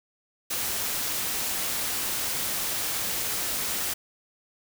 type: noise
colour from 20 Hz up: white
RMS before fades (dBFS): -29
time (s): 0.5-3.94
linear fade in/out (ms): 10
effects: none